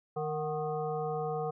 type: harmonic tone with a mistuned harmonic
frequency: 154.5 Hz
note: D#3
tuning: 12 cents flat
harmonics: 1 / 3 / 5 / 7 / 8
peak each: -38 / -34 / -36 / -46 / -44 dBFS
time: 0.16-1.51 s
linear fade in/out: 10 ms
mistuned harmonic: 5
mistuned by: -65 cents
effects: none